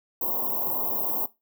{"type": "band-stop noise", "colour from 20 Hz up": "white", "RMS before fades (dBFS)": -27, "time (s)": [0.21, 1.26], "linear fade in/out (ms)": 5, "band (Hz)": [1100, 13000], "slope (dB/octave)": 96, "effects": ["noise-tail reverb RT60 0.2 s tail -17 dB re dry", "high-pass 200 Hz 12 dB/octave"]}